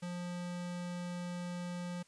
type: tone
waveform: square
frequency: 176.5 Hz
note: F3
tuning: 19 cents sharp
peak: -39 dBFS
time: 0.02-2.03 s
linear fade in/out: 10 ms
effects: white hiss -67 dBFS RMS until 2.07 s + resampled to 22050 Hz